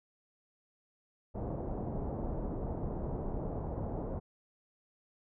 pink low-pass noise, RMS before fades -37 dBFS, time 1.34-4.2 s, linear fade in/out 20 ms, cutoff 770 Hz, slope 24 dB/octave, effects none

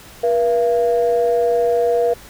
sine tone pair together, 479.6 / 680 Hz, A#4 / F5, +49 / -46 cents, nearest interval tritone, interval 605 cents, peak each -14 / -18 dBFS, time 0.23-2.14 s, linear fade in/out 10 ms, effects tanh soft clip ceiling -7 dBFS + pink hiss -41 dBFS RMS until 2.29 s

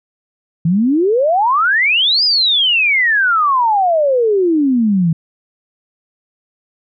sine exponential two-way sweep, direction up then down, 157.4 to 5080 to 157.4 Hz, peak -10 dBFS, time 0.65-5.13 s, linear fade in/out 5 ms, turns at 2.24 s, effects none

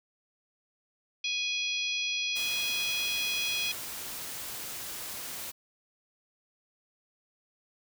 harmonic tone, 830.6 Hz, G#5, in tune, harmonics 3 / 4 / 5 / 6 / 7, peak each -32 / -33 / -39 / -41 / -41 dBFS, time 1.24-3.72 s, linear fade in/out 5 ms
white noise, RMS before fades -39 dBFS, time 2.35-5.52 s, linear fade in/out 20 ms
effects none

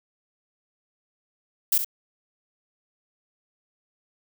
violet noise with echo, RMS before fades -20 dBFS, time 1.72-1.78 s, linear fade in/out 5 ms, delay 66 ms, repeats 1, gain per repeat -8 dB, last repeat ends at 1.846 s, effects none

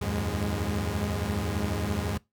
sawtooth tone cluster, 78 / 89.6 / 104.3 / 205.2 Hz, D#2 / F2 / G#2 / G#3, +5 / +45 / +8 / -21 cents, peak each -29 dBFS, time 0.01-2.18 s, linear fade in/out 10 ms, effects noise-tail reverb RT60 0.2 s tail -22 dB re dry

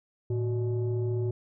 sine tone pair together, 111.86 / 370 Hz, A2 / F#4, +29 / 0 cents, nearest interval octave + major sixth, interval 2071 cents, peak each -25 / -29 dBFS, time 0.3-1.31 s, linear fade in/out 5 ms, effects tanh soft clip ceiling -23 dBFS

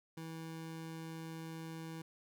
25% pulse tone, 162.3 Hz, E3, 27 cents flat, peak -40 dBFS, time 0.17-2.02 s, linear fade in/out 5 ms, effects none

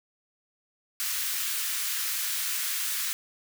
white high-pass noise, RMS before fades -30 dBFS, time 1-3.13 s, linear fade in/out 0 ms, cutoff 1300 Hz, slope 24 dB/octave, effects none

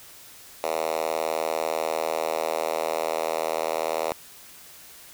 5% pulse tone with high-pass filter, 80.2 Hz, E2, 47 cents flat, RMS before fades -27 dBFS, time 0.64-4.12 s, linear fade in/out 0 ms, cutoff 550 Hz, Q 2.4, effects white hiss -47 dBFS RMS until 5.13 s

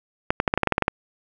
clicks, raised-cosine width 0.5 ms, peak -3 dBFS, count 11, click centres 0.305 / 0.401 / 0.478 / 0.539 / 0.576 / 0.633 / 0.673 / 0.723 / 0.781 / 0.823 / 0.881 s, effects none

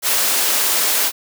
white high-pass noise, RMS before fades -17 dBFS, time 0.02-1.12 s, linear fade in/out 50 ms, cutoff 340 Hz, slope 12 dB/octave, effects none

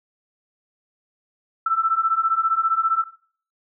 sine beating tone pair, 1318.5 / 1333.5 Hz, E6 / E6, 0 / +20 cents, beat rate 15 Hz, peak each -22 / -20 dBFS, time 1.66-3.04 s, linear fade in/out 5 ms, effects noise-tail reverb RT60 0.5 s tail -18 dB re dry

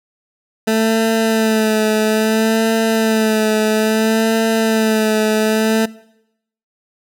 20% pulse tone with vibrato, 220 Hz, A3, in tune, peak -8 dBFS, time 0.67-5.86 s, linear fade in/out 10 ms, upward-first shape sine, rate 0.6 Hz, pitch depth 32 cents each way, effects noise-tail reverb RT60 0.8 s tail -21 dB re dry

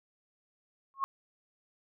sine tone with exponential growth, 1088 Hz, C#6, 33 cents flat, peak -23 dBFS, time 0.94-1.04 s, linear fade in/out 0 ms, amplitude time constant 20 ms, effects none

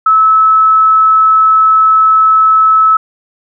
sine tone, 1300 Hz, E6, 24 cents flat, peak -4 dBFS, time 0.06-2.97 s, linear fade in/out 5 ms, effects none

